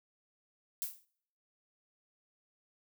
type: noise with exponential decay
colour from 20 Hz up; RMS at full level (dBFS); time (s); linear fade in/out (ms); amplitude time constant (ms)
violet; -33; 0.82-1.05; 0; 48
effects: noise-tail reverb RT60 0.7 s tail -26 dB re dry